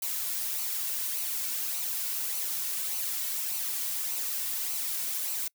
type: noise with flanger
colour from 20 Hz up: blue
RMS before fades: -32 dBFS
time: 0.02-5.48 s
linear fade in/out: 5 ms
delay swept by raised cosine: 0.57 to 2.47 ms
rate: 1.7 Hz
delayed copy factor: -0.5
effects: noise-tail reverb RT60 0.1 s tail -26 dB re dry